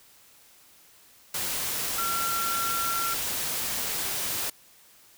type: tone in noise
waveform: sine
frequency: 1364 Hz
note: F6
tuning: 41 cents flat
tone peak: -28 dBFS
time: 1.98-3.14 s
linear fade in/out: 5 ms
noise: white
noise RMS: -30 dBFS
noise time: 1.34-4.5 s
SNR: -1 dB
effects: white hiss -56 dBFS RMS until 5.17 s